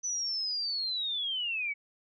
sine linear sweep, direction down, 6020 to 2217 Hz, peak -30 dBFS, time 0.03-1.74 s, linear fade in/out 20 ms, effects none

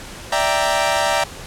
sawtooth chord, E half-diminished seventh, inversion third, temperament equal, 587.3 / 659.3 / 784 / 932.3 Hz, D5 / E5 / G5 / Bb5, 0 / 0 / 0 / 0 cents, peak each -18 dBFS, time 0.32-1.24 s, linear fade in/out 5 ms, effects pink hiss -35 dBFS RMS until 1.46 s + low-pass 10000 Hz 12 dB/octave

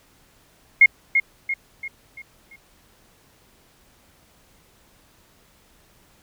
sine tone with echo, 2148 Hz, C7, 45 cents sharp, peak -7 dBFS, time 0.81-0.86 s, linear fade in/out 5 ms, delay 340 ms, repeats 5, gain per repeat -7 dB, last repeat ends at 2.56 s, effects pink hiss -57 dBFS RMS until 6.22 s

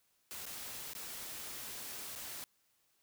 white noise with dropouts, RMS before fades -45 dBFS, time 0.31-2.44 s, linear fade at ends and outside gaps 0 ms, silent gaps 0.455-0.464 / 0.934-0.951 / 2.153-2.159 s, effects white hiss -75 dBFS RMS until 3.02 s

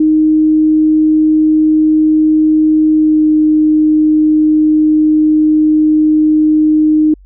sine tone with pitch glide, 310.5 to 308 Hz, D#4 to D#4, -3 to -17 cents, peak -6 dBFS, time 0-7.14 s, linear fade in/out 5 ms, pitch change -14 cents, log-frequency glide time 2.91-3.28 s, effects added 47 Hz sine -37 dBFS peak until 7.25 s

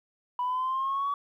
sine exponential sweep, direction up, 982 to 1139 Hz, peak -25 dBFS, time 0.39-1.14 s, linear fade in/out 2 ms, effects tanh soft clip ceiling -23 dBFS + 11-bit

